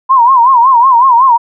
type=tone with vibrato; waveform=sine; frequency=1000 Hz; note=B5; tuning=21 cents sharp; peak=-3 dBFS; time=0.09-1.38 s; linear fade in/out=20 ms; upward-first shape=sine; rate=5.4 Hz; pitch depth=140 cents each way; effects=none